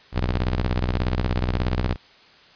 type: ring-modulated tone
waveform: sawtooth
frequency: 61.74 Hz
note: B1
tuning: in tune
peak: -14 dBFS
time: 0.12-1.97 s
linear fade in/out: 50 ms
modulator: 22.5 Hz
effects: white hiss -51 dBFS RMS until 2.55 s + resampled to 11025 Hz